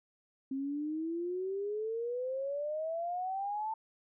sine exponential sweep, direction up, 265 to 892 Hz, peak -33 dBFS, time 0.51-3.74 s, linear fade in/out 5 ms, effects none

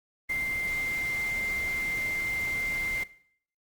sine tone in noise, 2093 Hz, C7, in tune, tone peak -27 dBFS, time 0.29-3.04 s, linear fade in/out 10 ms, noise pink, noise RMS -41 dBFS, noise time 0.29-3.04 s, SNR +11 dB, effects noise-tail reverb RT60 0.6 s tail -18 dB re dry + Opus 32 kbps

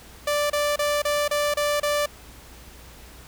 sawtooth tone bursts, 587 Hz, D5, 1 cent flat, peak -17 dBFS, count 7, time 0.27-2.06 s, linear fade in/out 5 ms, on 230 ms, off 30 ms, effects added 60 Hz sine -48 dBFS peak until 3.27 s + pink hiss -47 dBFS RMS until 3.27 s

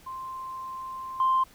sine tone with level steps, 1046.5 Hz, C6, in tune, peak -34 / -19 dBFS, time 0.06-1.44 s, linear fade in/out 10 ms, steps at 1.2 s, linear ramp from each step 2 ms, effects tanh soft clip ceiling -16 dBFS + pink hiss -55 dBFS RMS until 1.54 s

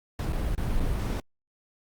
brown noise with dropouts, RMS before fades -27 dBFS, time 0.19-1.2 s, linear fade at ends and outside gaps 2 ms, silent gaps 0.325-0.329 / 0.55-0.578 / 0.799-0.803 s, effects Opus 48 kbps

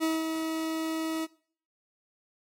40% pulse tone with ADSR envelope, 320.8 Hz, E4, 47 cents flat, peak -23 dBFS, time 0-1.27 s, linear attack 33 ms, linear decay 200 ms, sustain -5 dB, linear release 32 ms, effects noise-tail reverb RT60 0.5 s tail -20 dB re dry + MP3 64 kbps

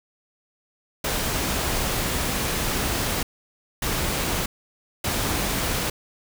pink noise bursts at uneven times, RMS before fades -25 dBFS, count 3, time 1.04-3.23 / 3.82-4.46 / 5.04-5.9 s, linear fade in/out 5 ms, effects none

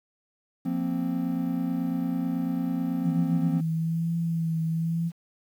triangle chord, F suspended fourth, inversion none, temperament just, 174.61 / 232.8 / 261.9 Hz, F3 / Bb3 / C4, 0 / -2 / +2 cents, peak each -28 / -30 / -26 dBFS, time 0.65-3.61 s, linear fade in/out 10 ms
sine tone with vibrato, 164.8 Hz, E3, in tune, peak -24 dBFS, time 3.03-5.12 s, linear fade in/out 50 ms, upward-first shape triangle, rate 1.1 Hz, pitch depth 36 cents each way
effects 9-bit

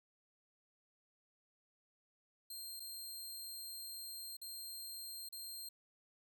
15% pulse tone with dropouts, 4186 Hz, C8, in tune, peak -39 dBFS, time 2.5-5.69 s, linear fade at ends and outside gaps 5 ms, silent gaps 2.797-2.802 / 4.369-4.415 / 5.289-5.325 s, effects none

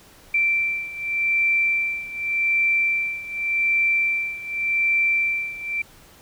sine beating tone pair, 2345 / 2345.86 Hz, D7 / D7, -3 / -3 cents, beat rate 0.86 Hz, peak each -21 / -24 dBFS, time 0.34-5.82 s, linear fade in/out 5 ms, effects pink hiss -50 dBFS RMS until 6.21 s

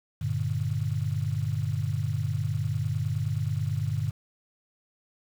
sine chord, G minor, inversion none, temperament just, 98 / 117.6 / 147 Hz, G2 / Bb2 / D3, 0 / +16 / +2 cents, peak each -30 / -30 / -30 dBFS, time 0.21-4.11 s, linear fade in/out 10 ms, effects 8-bit

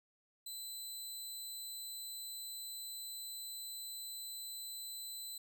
15% pulse tone, 4020 Hz, B7, 30 cents sharp, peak -37 dBFS, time 0.46-5.38 s, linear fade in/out 5 ms, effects none

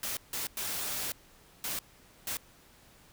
white noise bursts at uneven times, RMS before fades -35 dBFS, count 5, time 0.03-0.17 / 0.33-0.47 / 0.57-1.12 / 1.64-1.79 / 2.27-2.37 s, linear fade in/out 2 ms, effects pink hiss -59 dBFS RMS until 3.12 s

